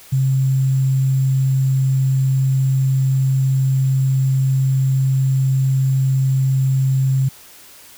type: tone with sample-and-hold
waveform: sine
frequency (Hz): 133.4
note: C3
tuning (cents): +34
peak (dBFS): -13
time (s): 0.12-7.29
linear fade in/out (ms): 10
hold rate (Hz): 7350
effects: white hiss -43 dBFS RMS until 7.97 s